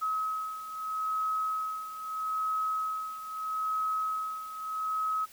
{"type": "beating tone pair", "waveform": "sine", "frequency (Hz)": [1278, 1278.78], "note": ["D#6", "D#6"], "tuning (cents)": [46, 47], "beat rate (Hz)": 0.78, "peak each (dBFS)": [-31, -36], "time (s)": [0.01, 5.26], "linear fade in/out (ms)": 20, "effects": ["white hiss -54 dBFS RMS until 5.32 s"]}